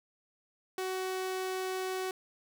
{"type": "tone", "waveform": "sawtooth", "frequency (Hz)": 374.5, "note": "F#4", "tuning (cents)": 21, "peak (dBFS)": -29, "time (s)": [0.78, 2.11], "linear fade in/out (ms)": 2, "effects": []}